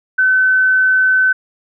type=tone; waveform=sine; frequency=1520 Hz; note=F#6; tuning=46 cents sharp; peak=-9 dBFS; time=0.18-1.33 s; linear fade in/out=10 ms; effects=none